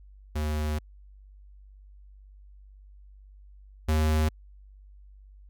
square tone pair in turn, 76 / 77.64 Hz, D#2 / D#2, -40 / -3 cents, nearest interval unison, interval 37 cents, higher second, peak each -27 / -22 dBFS, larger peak second, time 0.35-0.79 / 3.88-4.29 s, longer first, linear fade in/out 10 ms, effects added 49 Hz sine -48 dBFS peak until 5.49 s

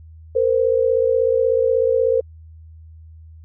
sine tone pair together, 460.6 / 517 Hz, A#4 / C5, -21 / -21 cents, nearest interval major second, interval 200 cents, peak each -17 / -17 dBFS, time 0.35-2.21 s, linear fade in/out 10 ms, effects added 80 Hz sine -39 dBFS peak until 3.44 s

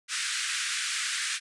pink band-pass noise, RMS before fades -31 dBFS, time 0.08-1.4 s, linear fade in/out 50 ms, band 1400 to 9800 Hz, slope 48 dB/octave, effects resampled to 24000 Hz

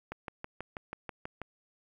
click train, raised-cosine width 0.5 ms, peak -23 dBFS, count 9, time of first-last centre 0.12-1.417 s, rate 6.17 Hz, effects 10-bit

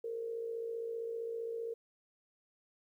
sine tone with amplitude modulation, 459.6 Hz, A#4, 25 cents flat, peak -34 dBFS, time 0.04-1.74 s, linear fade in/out 5 ms, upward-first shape sine, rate 55.3 Hz, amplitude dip 55%, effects 12-bit

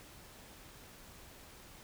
silence, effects pink hiss -55 dBFS RMS until 1.83 s

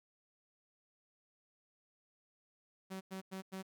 sawtooth tone bursts, 190 Hz, F#3, 46 cents sharp, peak -38 dBFS, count 4, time 2.9-3.628 s, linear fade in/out 20 ms, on 110 ms, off 96 ms, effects none

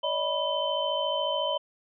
sine tone cluster, 571 / 625 / 984 / 3073 Hz, D5 / D#5 / B5 / G7, -49 / +8 / -7 / -35 cents, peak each -31 dBFS, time 0.03-1.58 s, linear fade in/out 10 ms, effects none

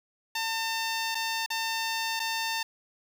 10% pulse tone with dropouts, 900 Hz, A5, 39 cents sharp, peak -20 dBFS, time 0.35-2.63 s, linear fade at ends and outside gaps 5 ms, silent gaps 1.147-1.151 / 1.462-1.502 / 2.195-2.199 s, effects none

